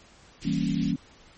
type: band-stop noise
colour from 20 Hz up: pink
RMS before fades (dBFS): -39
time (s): 0.41-0.93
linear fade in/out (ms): 20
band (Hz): 310 to 2300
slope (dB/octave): 24
type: chord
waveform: sine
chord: E diminished seventh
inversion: none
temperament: equal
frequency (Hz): 164.81 / 196 / 233.1 / 277.2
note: E3 / G3 / Bb3 / Db4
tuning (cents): 0 / 0 / 0 / 0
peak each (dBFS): -29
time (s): 0.45-0.96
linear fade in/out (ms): 5
effects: pink hiss -54 dBFS RMS until 1.37 s + MP3 32 kbps